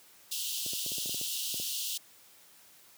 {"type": "high-pass noise", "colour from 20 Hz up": "pink", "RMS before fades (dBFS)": -35, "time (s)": [0.31, 1.98], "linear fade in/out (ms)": 10, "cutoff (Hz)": 2800, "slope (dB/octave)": 96}
{"type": "clicks", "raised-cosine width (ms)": 2, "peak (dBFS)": -31, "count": 11, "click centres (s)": [0.663, 0.734, 0.863, 0.919, 0.983, 1.059, 1.094, 1.145, 1.213, 1.543, 1.599]}
{"effects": ["white hiss -58 dBFS RMS until 2.97 s", "high-pass 100 Hz 12 dB/octave"]}